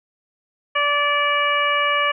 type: harmonic tone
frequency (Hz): 580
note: D5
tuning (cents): -22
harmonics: 1 / 2 / 3 / 4 / 5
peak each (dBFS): -25 / -20 / -24 / -23 / -25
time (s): 0.75-2.12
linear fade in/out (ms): 10
effects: none